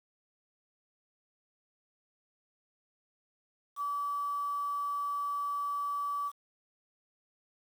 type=tone with quantisation; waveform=sine; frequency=1150 Hz; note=D6; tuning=37 cents flat; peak=-31 dBFS; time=3.76-6.32 s; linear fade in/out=50 ms; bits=9; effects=none